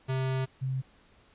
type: tone pair in turn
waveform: square / sine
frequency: 131.6 / 131.6 Hz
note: C3 / C3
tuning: +10 / +10 cents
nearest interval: unison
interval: 0 cents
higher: neither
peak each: -28 dBFS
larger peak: neither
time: 0.08-0.46 / 0.61-0.82 s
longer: first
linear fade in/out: 20 ms
effects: pink hiss -61 dBFS RMS until 1.34 s + resampled to 8000 Hz